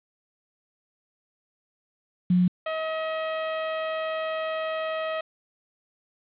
sine / sawtooth tone pair in turn, 180 / 636.5 Hz, F#3 / D#5, -47 / +39 cents, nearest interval octave + minor seventh, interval 2186 cents, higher second, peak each -17 / -23 dBFS, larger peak first, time 2.3-2.48 / 2.66-5.21 s, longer second, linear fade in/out 5 ms, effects resampled to 8000 Hz + 8-bit

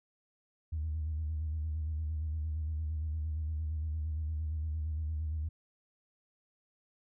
sine tone with vibrato, 77.78 Hz, D#2, in tune, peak -31 dBFS, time 0.72-5.49 s, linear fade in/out 10 ms, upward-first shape square, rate 8.7 Hz, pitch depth 48 cents each way, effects tanh soft clip ceiling -28 dBFS

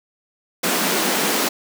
pink high-pass noise, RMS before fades -20 dBFS, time 0.63-1.49 s, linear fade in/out 10 ms, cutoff 170 Hz, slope 96 dB/octave, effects none

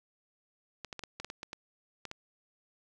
clicks, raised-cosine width 0.2 ms, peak -23 dBFS, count 11, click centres 0.847 / 0.928 / 0.993 / 1.037 / 1.2 / 1.246 / 1.301 / 1.431 / 1.531 / 2.053 / 2.114 s, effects none

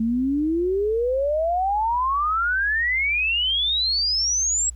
sine exponential sweep, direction up, 219 to 7800 Hz, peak -19 dBFS, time 0-4.7 s, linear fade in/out 5 ms, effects added 60 Hz sine -36 dBFS peak until 4.75 s + pink hiss -63 dBFS RMS until 4.75 s

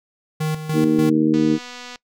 square tone with tremolo, 155.56 Hz, D#3, in tune, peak -20 dBFS, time 0.4-1.1 s, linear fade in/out 10 ms, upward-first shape square, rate 3.4 Hz, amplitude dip 65%
harmonic tone, 77.78 Hz, D#2, in tune, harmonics 2 / 3 / 4 / 5 / 6, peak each -25 / -19 / -16 / -29 / -25 dBFS, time 0.73-1.59 s, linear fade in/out 50 ms
click train, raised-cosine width 0.2 ms, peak -19 dBFS, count 153, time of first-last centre 1.34-1.958 s, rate 246 Hz
effects noise-tail reverb RT60 0.1 s tail -22 dB re dry

